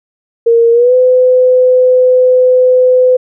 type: tone with pitch glide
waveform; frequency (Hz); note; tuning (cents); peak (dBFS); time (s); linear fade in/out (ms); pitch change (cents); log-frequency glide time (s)
sine; 464.4 to 506.4; A#4 to B4; -7 to +43; -4; 0.46-3.17; 10; +150; 0.72-0.94
effects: none